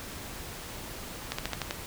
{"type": "slowing click train", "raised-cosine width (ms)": 0.2, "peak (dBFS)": -13, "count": 6, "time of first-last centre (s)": [1.32, 1.709], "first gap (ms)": 65, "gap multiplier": 1.09, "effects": ["pink hiss -41 dBFS RMS until 1.86 s"]}